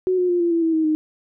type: tone with pitch steps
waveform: sine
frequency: 370 / 360.7 / 351.7 / 342.8 / 334.2 / 325.8 / 317.7 / 309.7 Hz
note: F#4 / F#4 / F4 / F4 / E4 / E4 / D#4 / D#4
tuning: 0 / -44 / +12 / -32 / +24 / -20 / +36 / -8 cents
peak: -16 dBFS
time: 0.07-0.95 s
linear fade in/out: 0 ms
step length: 110 ms
effects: none